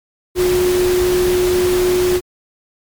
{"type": "tone in noise", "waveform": "sine", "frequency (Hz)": 361.9, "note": "F#4", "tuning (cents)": -38, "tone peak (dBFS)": -12, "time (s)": [0.35, 2.21], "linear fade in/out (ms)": 50, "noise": "pink", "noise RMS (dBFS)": -23, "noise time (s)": [0.35, 2.21], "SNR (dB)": 8, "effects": ["MP3 96 kbps"]}